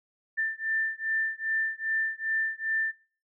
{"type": "beating tone pair", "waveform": "sine", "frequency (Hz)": [1780, 1782.5], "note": ["A6", "A6"], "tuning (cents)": [20, 22], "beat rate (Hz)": 2.5, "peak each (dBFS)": -30, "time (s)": [0.37, 2.92], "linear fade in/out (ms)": 20, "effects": ["noise-tail reverb RT60 0.4 s tail -24 dB re dry"]}